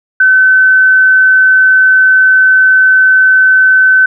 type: tone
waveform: sine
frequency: 1523 Hz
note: F#6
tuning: 50 cents sharp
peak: -3 dBFS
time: 0.2-4.06 s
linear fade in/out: 5 ms
effects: none